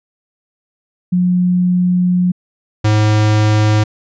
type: tone pair in turn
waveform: sine / square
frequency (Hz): 179.7 / 106.85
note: F3 / G#2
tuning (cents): +50 / +50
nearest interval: major sixth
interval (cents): 900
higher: first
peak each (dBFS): -10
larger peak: neither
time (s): 1.12-2.32 / 2.84-3.84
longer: first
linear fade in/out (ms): 10
effects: resampled to 16000 Hz